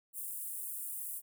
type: high-pass noise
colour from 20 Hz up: pink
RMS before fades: -41 dBFS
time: 0.13-1.22 s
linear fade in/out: 50 ms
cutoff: 8800 Hz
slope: 48 dB/octave
effects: none